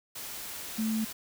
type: tone in noise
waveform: sine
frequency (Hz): 220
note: A3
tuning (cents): 0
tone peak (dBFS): -27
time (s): 0.78-1.05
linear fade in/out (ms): 10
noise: white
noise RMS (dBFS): -40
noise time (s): 0.15-1.13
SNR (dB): +10
effects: none